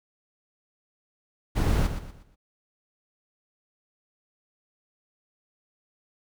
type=noise with echo; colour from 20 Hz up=brown; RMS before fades=-23 dBFS; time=1.55-1.88 s; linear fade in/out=20 ms; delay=120 ms; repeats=4; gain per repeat=-9 dB; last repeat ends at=2.36 s; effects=none